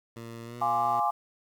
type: tone with pitch glide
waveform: 15% pulse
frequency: 115.7 to 121.1 Hz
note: A#2 to B2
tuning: -13 to -34 cents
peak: -34 dBFS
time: 0.16-1 s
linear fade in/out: 5 ms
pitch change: +79 cents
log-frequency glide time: 0.44-0.58 s
type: chord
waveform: sine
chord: D half-diminished seventh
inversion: first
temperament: equal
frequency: 698.5 / 830.6 / 1046.5 / 1174.7 Hz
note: F5 / Ab5 / C6 / D6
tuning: 0 / 0 / 0 / 0 cents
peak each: -30 / -27 / -32 / -29 dBFS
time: 0.61-1.11 s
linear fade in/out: 10 ms
effects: 9-bit